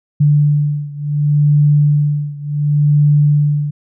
sine beating tone pair, 146.83 / 147.52 Hz, D3 / D3, 0 / +8 cents, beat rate 0.69 Hz, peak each -12 / -14 dBFS, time 0.2-3.71 s, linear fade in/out 10 ms, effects none

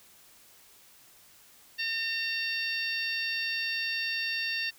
harmonic tone with a mistuned harmonic, 910 Hz, A#5, 42 cents flat, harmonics 2 / 3 / 4 / 5 / 6, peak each -34 / -33 / -40 / -35 / -42 dBFS, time 1.78-4.71 s, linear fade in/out 20 ms, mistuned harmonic 6, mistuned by +24 cents, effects white hiss -57 dBFS RMS until 4.78 s

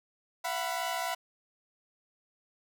sawtooth chord, E suspended second, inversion none, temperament equal with one note detuned, 676.6 / 740 / 987.8 Hz, E5 / F#5 / B5, +45 / 0 / 0 cents, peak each -32 dBFS, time 0.44-1.15 s, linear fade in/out 10 ms, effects none

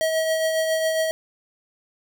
square tone with tremolo, 640 Hz, D#5, 49 cents sharp, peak -19 dBFS, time 0.01-1.11 s, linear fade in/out 0 ms, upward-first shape triangle, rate 7.3 Hz, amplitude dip 40%, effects none

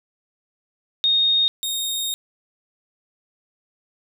sine / sawtooth tone pair in turn, 3707 / 3707 Hz, A#7 / A#7, -10 / -10 cents, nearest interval unison, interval 0 cents, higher neither, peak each -15 / -20 dBFS, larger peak first, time 1.04-1.48 / 1.63-2.14 s, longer second, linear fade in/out 0 ms, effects none

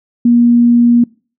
sine tone, 238.2 Hz, A#3, 38 cents sharp, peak -5 dBFS, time 0.25-1.04 s, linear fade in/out 5 ms, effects noise-tail reverb RT60 0.4 s tail -25 dB re dry

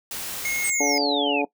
white noise, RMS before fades -32 dBFS, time 0.11-0.7 s, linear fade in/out 2 ms
square tone, 2160 Hz, C#7, 45 cents flat, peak -25 dBFS, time 0.45-0.98 s, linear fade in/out 2 ms
sine exponential sweep, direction down, 8600 to 2407 Hz, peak -24 dBFS, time 0.64-1.42 s, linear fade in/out 5 ms
harmonic tone, 143.3 Hz, D3, 42 cents flat, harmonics 2 / 3 / 4 / 5 / 6, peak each -25 / -27 / -28 / -29 / -30 dBFS, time 0.8-1.45 s, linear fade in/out 5 ms
effects noise-tail reverb RT60 0.1 s tail -19 dB re dry

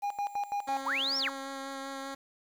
triangle tone with tremolo, 813 Hz, G#5, 37 cents flat, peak -27 dBFS, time 0.02-0.82 s, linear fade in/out 20 ms, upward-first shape square, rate 6 Hz, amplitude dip 80%
10% pulse tone with vibrato, 271.7 Hz, C#4, 35 cents flat, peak -29 dBFS, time 0.67-2.15 s, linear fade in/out 10 ms, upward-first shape sine, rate 5.1 Hz, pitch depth 11 cents each way
sine linear two-way sweep, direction up then down, 676 to 5600 to 676 Hz, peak -28 dBFS, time 0.85-1.3 s, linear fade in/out 20 ms, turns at 1.18 s
effects low-pass 9000 Hz 12 dB/octave + 9-bit

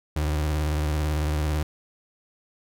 35% pulse tone with vibrato, 75.8 Hz, D#2, 45 cents flat, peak -21 dBFS, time 0.16-1.63 s, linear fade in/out 5 ms, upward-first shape triangle, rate 18 Hz, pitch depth 80 cents each way, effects none

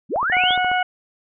sine linear sweep, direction up, 140.7 to 3729 Hz, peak -18 dBFS, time 0.09-0.57 s, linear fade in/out 50 ms
click train, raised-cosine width 1 ms, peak -18 dBFS, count 9, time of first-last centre 0.16-0.716 s, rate 14.4 Hz
harmonic tone, 732 Hz, F#5, 19 cents flat, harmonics 1 / 2 / 3 / 4, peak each -19 / -22 / -27 / -29 dBFS, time 0.32-0.83 s, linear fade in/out 5 ms
effects none

